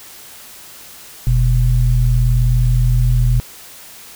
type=tone pair together; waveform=sine; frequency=43.79 / 123 Hz; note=F1 / B2; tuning=+5 / -7 cents; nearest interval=octave + tritone; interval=1788 cents; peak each=-13 dBFS; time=1.27-3.4 s; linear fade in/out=0 ms; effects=white hiss -38 dBFS RMS until 4.15 s